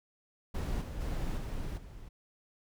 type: noise with level steps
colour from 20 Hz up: brown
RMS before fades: -33 / -39 / -34 / -37 / -48 dBFS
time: 0.54-2.09 s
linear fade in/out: 10 ms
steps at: 0.81 / 1 / 1.37 / 1.77 s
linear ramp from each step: 10 ms
effects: none